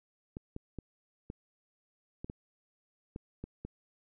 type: clicks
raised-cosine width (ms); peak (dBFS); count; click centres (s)
3; -27; 9; 0.369 / 0.564 / 0.787 / 1.301 / 2.245 / 2.299 / 3.161 / 3.44 / 3.65
effects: none